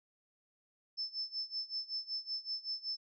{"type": "tone with tremolo", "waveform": "sine", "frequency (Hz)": 5274, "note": "E8", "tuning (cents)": 0, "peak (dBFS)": -34, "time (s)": [0.97, 2.97], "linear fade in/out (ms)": 20, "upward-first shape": "sine", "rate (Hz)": 5.3, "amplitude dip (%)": 90, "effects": []}